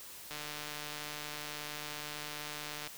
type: click train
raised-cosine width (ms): 0.2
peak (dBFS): -24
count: 383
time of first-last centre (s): 0.31-2.874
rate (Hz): 149
effects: white hiss -49 dBFS RMS until 2.97 s